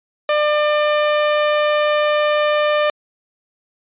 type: tone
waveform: sawtooth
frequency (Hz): 598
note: D5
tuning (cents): +31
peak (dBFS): -10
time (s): 0.29-2.9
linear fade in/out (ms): 2
effects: resampled to 8000 Hz